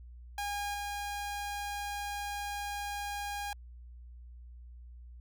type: tone with level steps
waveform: sawtooth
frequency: 815 Hz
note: G#5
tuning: 33 cents flat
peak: -30 / -32 dBFS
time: 0.38-3.53 s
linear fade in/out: 2 ms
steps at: 0.74 s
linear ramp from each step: 2 ms
effects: added 60 Hz sine -47 dBFS peak until 5.2 s